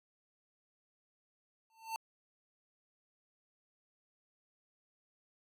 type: tone with exponential growth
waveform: square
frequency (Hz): 896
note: A5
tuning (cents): +31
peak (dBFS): -34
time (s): 1.7-1.96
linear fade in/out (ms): 1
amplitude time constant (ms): 55
effects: AAC 64 kbps